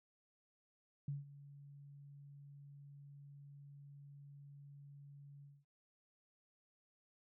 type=tone with ADSR envelope; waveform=sine; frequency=141.9 Hz; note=C#3; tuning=41 cents sharp; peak=-37 dBFS; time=1.08-5.65 s; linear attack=3 ms; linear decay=160 ms; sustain=-17 dB; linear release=220 ms; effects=none